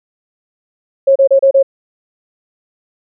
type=tone bursts; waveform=sine; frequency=544 Hz; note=C#5; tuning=33 cents flat; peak=-5 dBFS; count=5; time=1.07-1.629 s; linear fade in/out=10 ms; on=87 ms; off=31 ms; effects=none